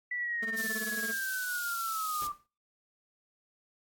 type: linear sweep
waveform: sine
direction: down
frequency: 1975.5 to 1174.7 Hz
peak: -32 dBFS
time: 0.11-2.32 s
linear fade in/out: 5 ms
type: tone with tremolo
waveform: 25% pulse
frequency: 220.8 Hz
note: A3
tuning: 6 cents sharp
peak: -33 dBFS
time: 0.42-1.13 s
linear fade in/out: 10 ms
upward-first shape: sine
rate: 18 Hz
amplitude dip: 85%
type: high-pass noise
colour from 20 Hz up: white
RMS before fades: -40 dBFS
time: 0.57-2.27 s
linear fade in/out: 2 ms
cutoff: 3400 Hz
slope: 24 dB/octave
type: noise with exponential decay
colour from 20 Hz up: pink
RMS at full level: -44 dBFS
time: 2.22-2.46 s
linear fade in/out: 0 ms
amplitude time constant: 52 ms
effects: noise-tail reverb RT60 0.3 s tail -17 dB re dry + AAC 64 kbps